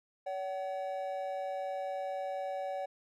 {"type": "tone pair together", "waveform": "triangle", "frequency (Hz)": [567, 756.9], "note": ["C#5", "F#5"], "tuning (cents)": [39, 39], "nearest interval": "perfect fourth", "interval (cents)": 500, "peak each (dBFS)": [-35, -36], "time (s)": [0.26, 2.86], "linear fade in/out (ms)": 10, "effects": []}